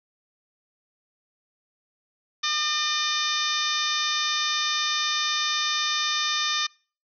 harmonic tone, 604 Hz, D5, 48 cents sharp, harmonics 2 / 3 / 4 / 5 / 6 / 7 / 8 / 9 / 10, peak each -30 / -32 / -33 / -35 / -27 / -36 / -33 / -34 / -34 dBFS, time 2.43-6.67 s, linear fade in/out 10 ms, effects noise-tail reverb RT60 0.4 s tail -26 dB re dry

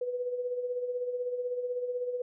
sine tone with tremolo, 493.9 Hz, B4, in tune, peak -28 dBFS, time 0.01-2.22 s, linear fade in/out 5 ms, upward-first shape sine, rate 16 Hz, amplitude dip 55%, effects none

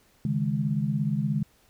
sine chord, C# suspended second, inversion none, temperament equal, 138.59 / 155.56 / 207.7 Hz, C#3 / D#3 / G#3, 0 / 0 / 0 cents, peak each -28 dBFS, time 0.25-1.43 s, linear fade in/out 2 ms, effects pink hiss -62 dBFS RMS until 1.69 s

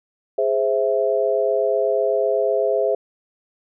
sine chord, Ab augmented, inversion none, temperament equal, 415.3 / 523.3 / 659.3 Hz, Ab4 / C5 / E5, 0 / 0 / 0 cents, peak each -21 dBFS, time 0.38-2.95 s, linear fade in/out 5 ms, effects none

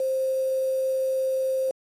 sine tone with quantisation, 526 Hz, C5, 9 cents sharp, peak -22 dBFS, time 0-1.71 s, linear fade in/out 2 ms, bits 7, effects AAC 32 kbps

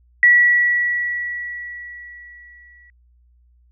sine tone with exponential decay, 1939 Hz, B6, 32 cents flat, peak -7 dBFS, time 0.23-2.9 s, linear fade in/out 1 ms, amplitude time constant 580 ms, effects added 60 Hz sine -52 dBFS peak until 3.71 s

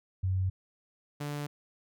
sine / sawtooth tone pair in turn, 93.8 / 146.11 Hz, F#2 / D3, +24 / -9 cents, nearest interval minor sixth, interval 767 cents, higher second, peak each -26 / -30 dBFS, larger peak first, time 0.23-0.5 / 1.2-1.47 s, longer neither, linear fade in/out 10 ms, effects none

